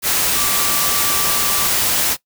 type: tone in noise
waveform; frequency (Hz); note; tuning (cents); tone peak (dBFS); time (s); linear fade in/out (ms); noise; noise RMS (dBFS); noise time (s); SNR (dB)
sine; 1165; D6; -14; -26; 0.34-1.71; 50; white; -17; 0.02-2.17; -12
effects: noise-tail reverb RT60 0.1 s tail -19 dB re dry